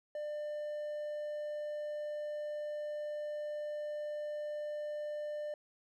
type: tone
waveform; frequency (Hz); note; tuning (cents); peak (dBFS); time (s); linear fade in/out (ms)
triangle; 597; D5; +28; -35; 0.15-5.54; 2
effects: none